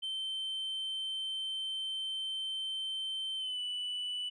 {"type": "tone with pitch glide", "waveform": "sine", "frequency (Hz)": [3100, 2972], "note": ["G7", "F#7"], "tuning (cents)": [-20, 7], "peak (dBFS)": -32, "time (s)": [0.02, 4.3], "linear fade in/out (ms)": 20, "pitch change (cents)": -73, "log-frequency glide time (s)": [3.37, 3.6], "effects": ["tanh soft clip ceiling -33 dBFS"]}